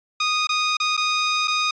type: tone with dropouts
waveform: 15% pulse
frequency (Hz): 1239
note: D#6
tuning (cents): -8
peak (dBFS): -13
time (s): 0.2-1.71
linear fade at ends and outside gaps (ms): 5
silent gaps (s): 0.471-0.491 / 0.77-0.8 / 0.968-0.975 / 1.475-1.479
effects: resampled to 16000 Hz

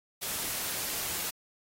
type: noise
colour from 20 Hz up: white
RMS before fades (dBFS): -34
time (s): 0.21-1.31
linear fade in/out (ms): 20
effects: AAC 48 kbps

